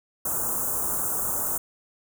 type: band-stop noise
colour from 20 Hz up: white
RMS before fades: -27 dBFS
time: 0.25-1.58 s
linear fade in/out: 5 ms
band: 1400 to 6900 Hz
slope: 48 dB/octave
effects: none